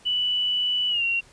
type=tone with pitch glide; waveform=sine; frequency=2966 to 2751 Hz; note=F#7 to F7; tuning=+4 to -27 cents; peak=-21 dBFS; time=0.05-1.21 s; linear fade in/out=20 ms; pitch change=-131 cents; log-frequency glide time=0.89-1.03 s; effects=pink hiss -53 dBFS RMS until 1.32 s + resampled to 22050 Hz